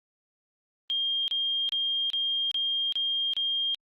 sine tone bursts, 3213 Hz, G7, 42 cents sharp, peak -25 dBFS, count 7, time 0.9-3.746 s, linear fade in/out 0 ms, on 380 ms, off 31 ms, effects Opus 32 kbps

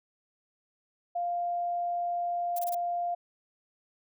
sine tone, 698.5 Hz, F5, in tune, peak -28 dBFS, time 1.15-3.15 s, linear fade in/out 10 ms
violet noise bursts, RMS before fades -38 dBFS, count 4, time 2.56-2.749 s, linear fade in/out 5 ms, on 30 ms, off 23 ms
effects none

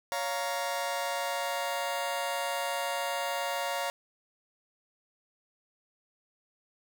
sawtooth chord, Bb minor, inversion first, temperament just, 559.4 / 699.2 / 932.3 Hz, Db5 / F5 / Bb5, +16 / +2 / 0 cents, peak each -31 dBFS, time 0.12-3.9 s, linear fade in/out 0 ms, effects none

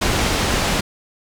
pink low-pass noise, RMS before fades -19 dBFS, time 0.01-0.81 s, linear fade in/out 10 ms, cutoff 7200 Hz, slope 12 dB/octave, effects none

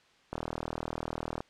click train, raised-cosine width 1 ms, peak -20 dBFS, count 44, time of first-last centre 0.33-1.405 s, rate 40 Hz, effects white hiss -63 dBFS RMS until 1.49 s + low-pass 4000 Hz 12 dB/octave

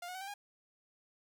sawtooth tone with pitch steps, 701 / 727.8 / 755.7 / 784.6 / 814.6 Hz, F5 / F#5 / F#5 / G5 / G#5, +6 / -29 / +36 / +1 / -34 cents, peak -38 dBFS, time 0.02-0.34 s, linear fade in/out 5 ms, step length 64 ms, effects none

